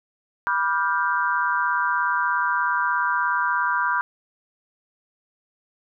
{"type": "chord", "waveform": "sine", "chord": "G dominant seventh", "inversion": "first", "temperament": "just", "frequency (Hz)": [980, 1176, 1411.2, 1568], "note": ["B5", "D6", "F6", "G6"], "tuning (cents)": [-14, 2, 18, 0], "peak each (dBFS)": [-24, -26, -26, -25], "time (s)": [0.47, 4.01], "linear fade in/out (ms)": 0, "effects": []}